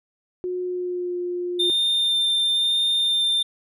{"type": "tone with pitch glide", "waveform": "sine", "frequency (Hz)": [362.4, 354.7], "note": ["F#4", "F4"], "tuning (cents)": [-36, 27], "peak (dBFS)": -24, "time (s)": [0.44, 1.7], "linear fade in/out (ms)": 0, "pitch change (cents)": -37, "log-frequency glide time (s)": [0.62, 1.17]}
{"type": "tone with vibrato", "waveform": "triangle", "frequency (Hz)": 3608, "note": "A7", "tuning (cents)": 43, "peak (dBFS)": -17, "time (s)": [1.59, 3.43], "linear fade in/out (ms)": 10, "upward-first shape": "sine", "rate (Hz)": 0.99, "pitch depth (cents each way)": 9}
{"effects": []}